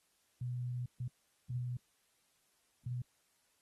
sine tone bursts at uneven times, 123.47 Hz, B2, in tune, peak -36 dBFS, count 4, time 0.41-0.86 / 1-1.08 / 1.5-1.77 / 2.86-3.02 s, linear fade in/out 5 ms, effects white hiss -75 dBFS RMS until 3.61 s + AAC 32 kbps

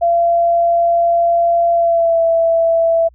sine tone with pitch glide, 683 to 663.2 Hz, F5 to E5, -39 to +10 cents, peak -10 dBFS, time 0.01-3.09 s, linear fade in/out 20 ms, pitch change -51 cents, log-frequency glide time 1.72-2.21 s, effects added 60 Hz sine -44 dBFS peak until 3.14 s

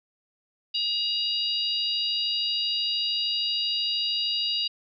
harmonic tone, 953 Hz, A#5, 38 cents sharp, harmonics 3 / 4 / 5, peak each -28 / -29 / -29 dBFS, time 0.74-4.68 s, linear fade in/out 10 ms, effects none

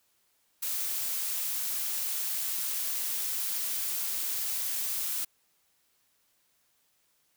blue noise, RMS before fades -32 dBFS, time 0.62-5.25 s, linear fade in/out 10 ms, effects white hiss -71 dBFS RMS until 7.36 s

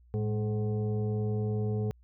sine tone with frequency modulation, 110 Hz, A2, in tune, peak -27 dBFS, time 0.14-1.91 s, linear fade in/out 0 ms, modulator 317 Hz, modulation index 0.87, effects added 60 Hz sine -56 dBFS peak until 2.03 s

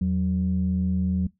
sine tone pair together, 82.35 / 185 Hz, E2 / F#3, -1 / 0 cents, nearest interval octave + major second, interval 1401 cents, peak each -25 / -21 dBFS, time 0.01-1.27 s, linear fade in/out 5 ms, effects noise-tail reverb RT60 0.2 s tail -24 dB re dry + tanh soft clip ceiling -15 dBFS

